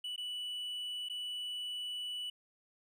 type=tone with dropouts; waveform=triangle; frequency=2960 Hz; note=F#7; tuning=in tune; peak=-36 dBFS; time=0.04-2.3 s; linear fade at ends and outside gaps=5 ms; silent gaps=0.162-0.178 / 1.087-1.097 s; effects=none